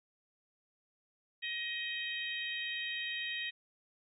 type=harmonic tone; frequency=629 Hz; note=D#5; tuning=19 cents sharp; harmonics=3 / 4 / 5 / 6; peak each=-40 / -41 / -42 / -43 dBFS; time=1.42-3.51 s; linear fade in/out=20 ms; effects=none